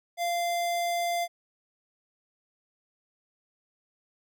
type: tone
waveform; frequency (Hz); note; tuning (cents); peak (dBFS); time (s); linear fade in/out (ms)
square; 692; F5; -16; -27; 0.17-1.28; 50
effects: none